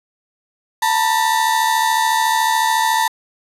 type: tone pair together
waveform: 35% pulse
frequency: 893.1 / 967 Hz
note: A5 / B5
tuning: +26 / -37 cents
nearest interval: minor second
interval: 137 cents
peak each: -14 / -17 dBFS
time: 0.82-3.08 s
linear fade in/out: 5 ms
effects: resampled to 32000 Hz